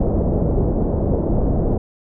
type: low-pass noise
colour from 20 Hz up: pink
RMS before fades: -18 dBFS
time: 0-1.78 s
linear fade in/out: 5 ms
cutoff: 610 Hz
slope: 24 dB/octave
effects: none